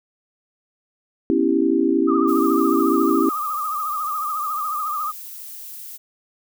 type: chord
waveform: sine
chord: C# half-diminished seventh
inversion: third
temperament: equal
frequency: 246.9 / 277.2 / 329.6 / 392 Hz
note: B3 / C#4 / E4 / G4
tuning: 0 / 0 / 0 / 0 cents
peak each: -24 / -20 / -19 / -22 dBFS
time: 1.3-3.29 s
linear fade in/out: 0 ms
type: tone with vibrato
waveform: sine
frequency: 1218 Hz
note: D#6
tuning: 37 cents flat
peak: -22 dBFS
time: 2.07-5.12 s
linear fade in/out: 20 ms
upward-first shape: triangle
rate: 14 Hz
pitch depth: 93 cents each way
type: noise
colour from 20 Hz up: violet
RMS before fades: -36 dBFS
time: 2.27-5.98 s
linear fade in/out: 20 ms
effects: none